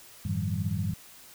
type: tone cluster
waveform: sine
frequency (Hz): 93.9 / 108.2 / 156.3 / 173.1 / 194.7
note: F#2 / A2 / D#3 / F3 / G3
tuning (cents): +26 / -29 / +8 / -15 / -12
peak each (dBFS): -32 / -32 / -34 / -36 / -35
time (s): 0.25-0.94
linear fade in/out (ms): 5
effects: white hiss -51 dBFS RMS until 1.34 s